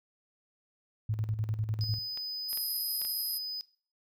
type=tone with tremolo; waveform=sine; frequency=108.1 Hz; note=A2; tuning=30 cents flat; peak=-27 dBFS; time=1.09-1.99 s; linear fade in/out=5 ms; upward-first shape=square; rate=10 Hz; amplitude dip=60%
type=tone; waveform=triangle; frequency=5000 Hz; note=D#8; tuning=8 cents sharp; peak=-33 dBFS; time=1.81-3.61 s; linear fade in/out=0 ms
type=clicks; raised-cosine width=0.2 ms; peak=-29 dBFS; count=5; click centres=2.174 / 2.53 / 2.574 / 3.017 / 3.05 s
type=band-pass noise; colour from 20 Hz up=white; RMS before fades=-36 dBFS; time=2.48-3.39 s; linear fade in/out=20 ms; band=11000 to 13000 Hz; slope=96 dB/octave
effects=noise-tail reverb RT60 0.4 s tail -17 dB re dry